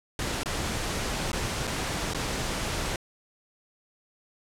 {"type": "noise with dropouts", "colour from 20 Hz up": "pink", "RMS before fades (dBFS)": -30, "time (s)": [0.19, 2.96], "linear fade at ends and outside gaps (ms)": 2, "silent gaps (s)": [[0.434, 0.458], [1.318, 1.33], [1.671, 1.675], [2.136, 2.146]], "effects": ["low-pass 9000 Hz 12 dB/octave"]}